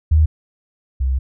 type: tone pair in turn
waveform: sine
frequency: 77.78 / 65.4 Hz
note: D#2 / C2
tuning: 0 / 0 cents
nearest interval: minor third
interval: 300 cents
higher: first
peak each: -9 / -15 dBFS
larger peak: first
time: 0.11-0.26 / 1-1.19 s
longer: second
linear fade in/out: 10 ms
effects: none